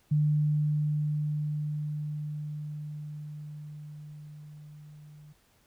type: tone with level ramp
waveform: sine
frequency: 150 Hz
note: D3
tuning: 37 cents sharp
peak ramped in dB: -21 to -48 dBFS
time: 0.11-5.33 s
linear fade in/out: 10 ms
effects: pink hiss -66 dBFS RMS until 5.66 s

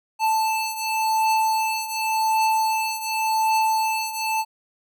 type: beating tone pair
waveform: square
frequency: 880 / 880.89 Hz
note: A5 / A5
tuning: 0 / +2 cents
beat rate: 0.89 Hz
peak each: -22 / -26 dBFS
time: 0.19-4.45 s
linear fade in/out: 50 ms
effects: none

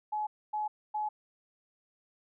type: tone bursts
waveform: sine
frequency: 849 Hz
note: G#5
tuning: 38 cents sharp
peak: -30 dBFS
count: 3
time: 0.12-1.09 s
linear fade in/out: 10 ms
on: 150 ms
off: 260 ms
effects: none

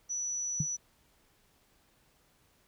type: tone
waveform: sine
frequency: 5920 Hz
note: F#8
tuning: in tune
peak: -32 dBFS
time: 0.09-0.77 s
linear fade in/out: 20 ms
type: tone with exponential decay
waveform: sine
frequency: 149.9 Hz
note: D3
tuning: 36 cents sharp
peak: -23 dBFS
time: 0.6-0.67 s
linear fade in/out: 5 ms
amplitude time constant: 15 ms
effects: pink hiss -68 dBFS RMS until 2.67 s

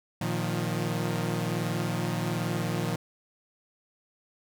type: chord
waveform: sawtooth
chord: Bb suspended fourth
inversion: none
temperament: equal with one note detuned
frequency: 116.54 / 155.56 / 176.85 Hz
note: Bb2 / Eb3 / F3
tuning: 0 / 0 / +22 cents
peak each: -28 dBFS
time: 0.21-2.96 s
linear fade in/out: 5 ms
effects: none

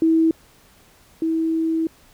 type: tone pair in turn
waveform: sine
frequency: 324.1 / 324.1 Hz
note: E4 / E4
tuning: -29 / -29 cents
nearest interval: unison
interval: 0 cents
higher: neither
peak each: -13 / -18 dBFS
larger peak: first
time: 0.02-0.31 / 1.22-1.87 s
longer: second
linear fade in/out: 2 ms
effects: pink hiss -53 dBFS RMS until 2.13 s

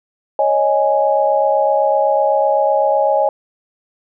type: chord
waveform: sine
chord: C# suspended second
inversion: none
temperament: equal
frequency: 554.4 / 622.3 / 830.6 Hz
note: C#5 / D#5 / G#5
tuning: 0 / 0 / 0 cents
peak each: -16 dBFS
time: 0.39-3.29 s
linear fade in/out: 2 ms
effects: none

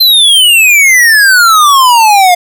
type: exponential sweep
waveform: square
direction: down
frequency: 4160 to 698 Hz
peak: -3 dBFS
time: 0-2.35 s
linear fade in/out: 10 ms
effects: none

